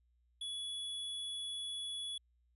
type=tone; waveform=square; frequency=3394 Hz; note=G#7; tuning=37 cents sharp; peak=-40 dBFS; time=0.41-2.18 s; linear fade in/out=5 ms; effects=added 60 Hz sine -70 dBFS peak until 2.55 s + resampled to 32000 Hz